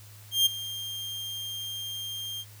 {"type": "tone with ADSR envelope", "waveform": "40% pulse", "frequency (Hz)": 3196, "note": "G7", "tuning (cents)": 33, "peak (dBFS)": -17, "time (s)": [0.31, 2.45], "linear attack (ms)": 150, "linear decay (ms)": 14, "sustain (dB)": -16, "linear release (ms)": 50, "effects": ["added 104 Hz sine -48 dBFS peak until 2.6 s", "white hiss -53 dBFS RMS until 2.6 s"]}